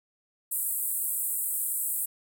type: band-pass noise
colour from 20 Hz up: white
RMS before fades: -30 dBFS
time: 0.51-2.06 s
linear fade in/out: 10 ms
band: 7900 to 16000 Hz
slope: 96 dB/octave
effects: none